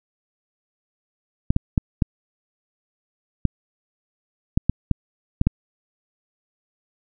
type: clicks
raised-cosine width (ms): 5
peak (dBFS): -4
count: 10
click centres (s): 1.505 / 1.564 / 1.778 / 2.022 / 3.453 / 4.575 / 4.696 / 4.913 / 5.414 / 5.47
effects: none